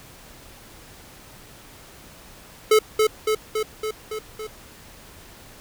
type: tone with echo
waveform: square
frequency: 432.5 Hz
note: A4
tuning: 30 cents flat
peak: -13 dBFS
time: 2.71-2.79 s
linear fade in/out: 5 ms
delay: 280 ms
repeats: 6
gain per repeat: -3 dB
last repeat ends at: 4.47 s
effects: pink hiss -46 dBFS RMS until 5.6 s